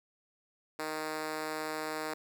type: tone with high-pass filter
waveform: 5% pulse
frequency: 155.56 Hz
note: D#3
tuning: in tune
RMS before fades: -37 dBFS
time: 0.79-2.14 s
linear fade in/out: 2 ms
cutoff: 350 Hz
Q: 1.5
effects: none